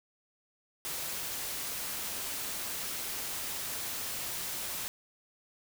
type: noise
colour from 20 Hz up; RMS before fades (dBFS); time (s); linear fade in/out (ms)
white; -37; 0.85-4.88; 0
effects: none